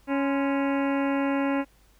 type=harmonic tone with a mistuned harmonic; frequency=277.2 Hz; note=C#4; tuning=in tune; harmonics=1 / 2 / 3 / 4 / 5 / 6 / 7 / 8 / 9 / 10; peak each=-24 / -30 / -34 / -36 / -38 / -40 / -41 / -42 / -43 / -44 dBFS; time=0.07-1.65 s; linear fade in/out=50 ms; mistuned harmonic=4; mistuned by=-110 cents; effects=added 50 Hz sine -59 dBFS peak until 1.99 s + pink hiss -62 dBFS RMS until 1.99 s